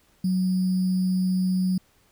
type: tone with sample-and-hold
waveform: sine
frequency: 185 Hz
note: F#3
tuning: in tune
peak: -20 dBFS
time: 0.24-1.78 s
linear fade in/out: 5 ms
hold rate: 4900 Hz
effects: pink hiss -62 dBFS RMS until 2.11 s